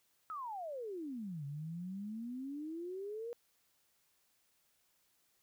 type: exponential two-way sweep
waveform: sine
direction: down then up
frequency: 1318.5 to 138.59 to 482.7 Hz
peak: -40 dBFS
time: 0.3-3.33 s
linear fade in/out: 0 ms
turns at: 1.45 s
effects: white hiss -75 dBFS RMS until 5.42 s